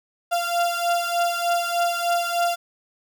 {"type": "beating tone pair", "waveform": "35% pulse", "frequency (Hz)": [691, 694.3], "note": ["F5", "F5"], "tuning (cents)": [-19, -10], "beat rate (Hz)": 3.3, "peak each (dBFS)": [-21, -23], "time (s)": [0.31, 2.56], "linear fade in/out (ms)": 20, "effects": []}